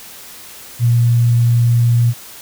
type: tone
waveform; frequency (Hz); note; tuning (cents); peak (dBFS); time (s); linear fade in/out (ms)
sine; 118.7; A#2; +32; -9; 0.79-2.14; 50
effects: white hiss -36 dBFS RMS until 2.41 s